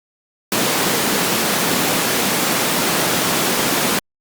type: high-pass noise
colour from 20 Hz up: pink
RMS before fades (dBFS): -18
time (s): 0.52-3.99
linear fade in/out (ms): 2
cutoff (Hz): 160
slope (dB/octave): 24
effects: Opus 48 kbps